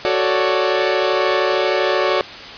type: chord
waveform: sawtooth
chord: D major seventh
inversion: first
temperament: equal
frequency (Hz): 370 / 440 / 554.4 / 587.3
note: F#4 / A4 / C#5 / D5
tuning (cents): 0 / 0 / 0 / 0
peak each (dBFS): -16 / -18 / -17 / -17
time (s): 0.05-2.21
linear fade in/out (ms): 0
effects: white hiss -33 dBFS RMS until 2.57 s + resampled to 11025 Hz